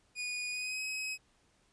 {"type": "tone with pitch glide", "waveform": "sawtooth", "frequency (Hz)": [2461, 2545], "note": ["D#7", "D#7"], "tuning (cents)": [-20, 39], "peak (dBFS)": -32, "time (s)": [0.15, 1.18], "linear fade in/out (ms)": 50, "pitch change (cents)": 59, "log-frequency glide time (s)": [0.51, 0.82], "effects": ["pink hiss -70 dBFS RMS until 1.72 s", "resampled to 22050 Hz"]}